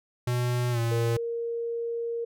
square tone with pitch glide, 122.7 to 116.08 Hz, B2 to A#2, -11 to -7 cents, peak -25 dBFS, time 0.27-1.17 s, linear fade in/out 5 ms, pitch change -96 cents, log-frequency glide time 0.71-0.79 s
sine tone, 466.2 Hz, A#4, in tune, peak -28 dBFS, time 0.91-2.25 s, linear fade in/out 10 ms
effects none

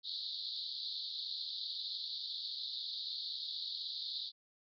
pink band-pass noise, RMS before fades -42 dBFS, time 0.03-4.32 s, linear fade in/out 50 ms, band 3600 to 4600 Hz, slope 96 dB/octave, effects none

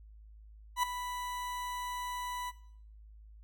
40% pulse tone with ADSR envelope, 987.8 Hz, B5, in tune, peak -25 dBFS, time 0.76-2.52 s, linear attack 72 ms, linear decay 4 ms, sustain -11 dB, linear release 34 ms, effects noise-tail reverb RT60 0.6 s tail -17 dB re dry + added 53 Hz sine -51 dBFS peak until 3.43 s

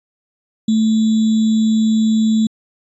sine tone with sample-and-hold, 220 Hz, A3, in tune, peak -11 dBFS, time 0.68-2.47 s, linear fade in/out 5 ms, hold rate 3675 Hz, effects resampled to 22050 Hz

